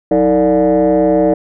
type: tone with frequency modulation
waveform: sine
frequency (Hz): 450.9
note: A4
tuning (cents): +42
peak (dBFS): -7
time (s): 0.11-1.34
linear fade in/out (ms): 5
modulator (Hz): 133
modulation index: 1.6
effects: tanh soft clip ceiling -5 dBFS